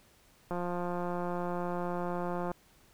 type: click train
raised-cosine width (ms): 1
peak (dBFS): -22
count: 354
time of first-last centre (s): 0.51-2.516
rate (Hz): 176
effects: pink hiss -63 dBFS RMS until 2.93 s